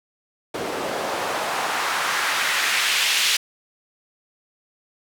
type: noise with band-pass filter sweep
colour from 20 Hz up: white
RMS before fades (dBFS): -23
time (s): 0.54-3.37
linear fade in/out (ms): 5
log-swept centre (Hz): 410 to 3200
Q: 1.2
effects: none